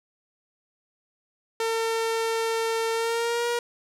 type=tone with pitch glide; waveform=sawtooth; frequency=452.7 to 476 Hz; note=A4 to A#4; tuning=+49 to +36 cents; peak=-20 dBFS; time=1.6-3.59 s; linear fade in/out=2 ms; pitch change=+87 cents; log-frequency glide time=2.92-3.47 s; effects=low-pass 11000 Hz 12 dB/octave